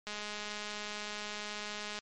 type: click train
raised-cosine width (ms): 0.2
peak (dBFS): -23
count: 402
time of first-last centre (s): 0.07-1.989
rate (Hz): 209
effects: MP3 48 kbps